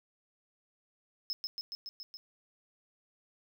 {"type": "tone with echo", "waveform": "triangle", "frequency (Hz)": 5180, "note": "E8", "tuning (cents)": -31, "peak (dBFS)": -31, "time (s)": [1.3, 1.33], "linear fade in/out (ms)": 0, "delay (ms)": 140, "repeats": 6, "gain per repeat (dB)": -2, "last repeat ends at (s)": 2.17, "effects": []}